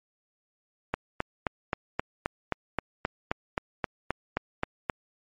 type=click train; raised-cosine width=0.5 ms; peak=-11 dBFS; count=16; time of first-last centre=0.94-4.898 s; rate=3.79 Hz; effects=MP3 48 kbps